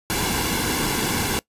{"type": "noise with comb filter", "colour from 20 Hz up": "pink", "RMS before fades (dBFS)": -23, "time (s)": [0.1, 1.39], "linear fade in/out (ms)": 0, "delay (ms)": 1.6, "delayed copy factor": -0.65, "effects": ["noise-tail reverb RT60 0.1 s tail -22 dB re dry", "resampled to 32000 Hz"]}